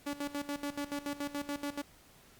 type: tone with tremolo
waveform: sawtooth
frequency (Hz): 287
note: D4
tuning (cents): -40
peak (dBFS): -30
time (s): 0.06-1.82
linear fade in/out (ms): 10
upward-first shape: square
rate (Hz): 7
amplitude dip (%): 80
effects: pink hiss -60 dBFS RMS until 2.39 s + Opus 48 kbps